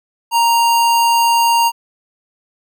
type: tone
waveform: square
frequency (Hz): 932.3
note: A#5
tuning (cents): 0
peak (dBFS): -11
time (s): 0.31-1.72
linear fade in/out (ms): 50
effects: none